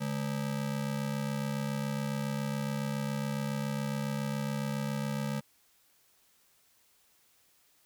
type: ring-modulated tone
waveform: square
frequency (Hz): 178.1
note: F3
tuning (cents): +34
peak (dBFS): -29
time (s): 0-5.41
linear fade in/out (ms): 20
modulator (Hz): 33.6
effects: white hiss -67 dBFS RMS until 7.85 s